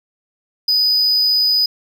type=tone; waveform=triangle; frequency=4978 Hz; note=D#8; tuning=in tune; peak=-11 dBFS; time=0.68-1.66 s; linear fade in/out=5 ms; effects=none